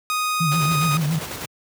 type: tone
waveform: sawtooth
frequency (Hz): 1244.5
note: D#6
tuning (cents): 0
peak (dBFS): -17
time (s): 0.1-0.97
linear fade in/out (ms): 0
type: tone with vibrato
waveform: sine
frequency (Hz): 155.56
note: D#3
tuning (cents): 0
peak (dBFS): -18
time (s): 0.4-1.19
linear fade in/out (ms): 10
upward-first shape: sine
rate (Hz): 7.2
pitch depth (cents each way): 130
type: noise with tremolo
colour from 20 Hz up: pink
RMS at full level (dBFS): -29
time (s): 0.51-1.46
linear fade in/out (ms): 10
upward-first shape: square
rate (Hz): 10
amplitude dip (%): 40
effects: high-pass 100 Hz 12 dB/octave